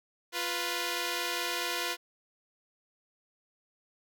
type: tone pair together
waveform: 5% pulse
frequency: 349.2 / 493.8 Hz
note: F4 / B4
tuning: 0 / 0 cents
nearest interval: tritone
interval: 600 cents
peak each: -22 dBFS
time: 0.32-1.97 s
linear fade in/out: 50 ms
effects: none